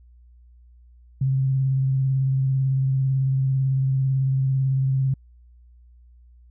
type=tone with vibrato; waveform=sine; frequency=133.5 Hz; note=C3; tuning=35 cents sharp; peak=-18 dBFS; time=1.21-5.14 s; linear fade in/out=5 ms; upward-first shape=sine; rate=18 Hz; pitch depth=23 cents each way; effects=added 60 Hz sine -48 dBFS peak until 6.5 s